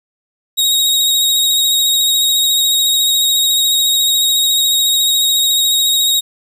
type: tone with vibrato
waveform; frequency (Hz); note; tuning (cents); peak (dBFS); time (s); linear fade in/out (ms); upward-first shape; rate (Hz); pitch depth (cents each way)
sawtooth; 3773; A#7; +20; -8; 0.57-6.21; 20; sine; 14; 18
effects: 8-bit